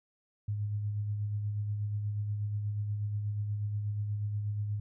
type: tone with tremolo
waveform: sine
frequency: 104 Hz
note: G#2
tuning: 3 cents sharp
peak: -29 dBFS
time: 0.48-4.8 s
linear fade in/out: 5 ms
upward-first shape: sine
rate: 8.3 Hz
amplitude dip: 35%
effects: none